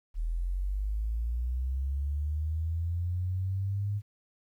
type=linear sweep; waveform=sine; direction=up; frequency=38.89 to 103.83 Hz; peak=-28 dBFS; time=0.14-4.02 s; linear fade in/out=50 ms; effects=11-bit